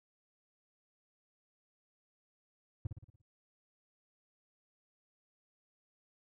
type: tone with echo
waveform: triangle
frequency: 104.9 Hz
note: G#2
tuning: 18 cents sharp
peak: -29 dBFS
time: 2.85-2.87 s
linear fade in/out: 5 ms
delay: 58 ms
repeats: 6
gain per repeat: -6 dB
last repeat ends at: 3.218 s
effects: none